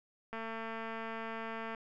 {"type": "click train", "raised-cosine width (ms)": 0.5, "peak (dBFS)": -27, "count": 320, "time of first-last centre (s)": [0.33, 1.748], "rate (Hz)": 225, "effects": []}